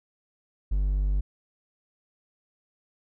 triangle tone, 49 Hz, G1, in tune, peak -20 dBFS, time 0.71-1.21 s, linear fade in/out 10 ms, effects none

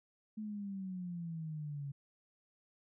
sine exponential sweep, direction down, 217.6 to 138.4 Hz, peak -39 dBFS, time 0.37-1.92 s, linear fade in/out 10 ms, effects none

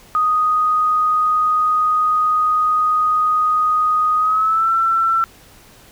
sine tone with pitch glide, 1244.5 to 1341.5 Hz, D#6 to E6, 0 to +30 cents, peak -13 dBFS, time 0.15-5.24 s, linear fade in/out 0 ms, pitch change +130 cents, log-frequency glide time 4.18-4.7 s, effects pink hiss -46 dBFS RMS until 5.91 s

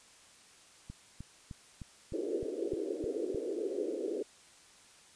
click train, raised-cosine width 5 ms, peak -31 dBFS, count 9, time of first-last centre 0.9-3.346 s, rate 3.27 Hz
pink band-pass noise, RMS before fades -36 dBFS, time 2.13-4.23 s, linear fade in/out 10 ms, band 320 to 490 Hz, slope 48 dB/octave
effects white hiss -59 dBFS RMS until 5.15 s + resampled to 22050 Hz

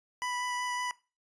25% pulse tone with vibrato, 987.8 Hz, B5, in tune, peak -28 dBFS, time 0.22-0.91 s, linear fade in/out 0 ms, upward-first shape sine, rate 5.4 Hz, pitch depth 9 cents each way, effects noise-tail reverb RT60 0.3 s tail -19 dB re dry + resampled to 22050 Hz

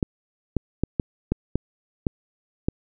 clicks, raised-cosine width 3 ms, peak -8 dBFS, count 8, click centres 0.028 / 0.567 / 0.836 / 0.998 / 1.32 / 1.556 / 2.068 / 2.685 s, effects none

